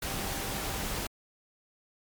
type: tone in noise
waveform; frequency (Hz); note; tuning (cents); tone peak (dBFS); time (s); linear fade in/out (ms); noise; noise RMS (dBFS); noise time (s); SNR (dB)
sine; 784; G5; 0; -44; 0.07-0.83; 5; pink; -34; 0.02-1.07; -13
effects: MP3 96 kbps